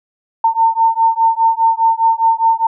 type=beating tone pair; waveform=sine; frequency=903 / 907.9 Hz; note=A5 / A#5; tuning=+45 / -46 cents; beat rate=4.9 Hz; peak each=-13 dBFS; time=0.44-2.67 s; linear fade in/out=5 ms; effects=none